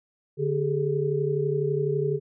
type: tone cluster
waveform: sine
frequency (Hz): 146.3 / 396.1 / 428.1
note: D3 / G4 / A4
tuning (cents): -6 / +18 / -47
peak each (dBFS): -27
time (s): 0.37-2.2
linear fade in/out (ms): 50
effects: none